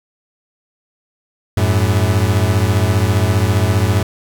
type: beating tone pair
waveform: 40% pulse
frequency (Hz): 92.5 / 107.5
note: F#2 / A2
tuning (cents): 0 / -40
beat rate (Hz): 15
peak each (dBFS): -14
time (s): 1.57-4.03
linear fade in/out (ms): 5
effects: 7-bit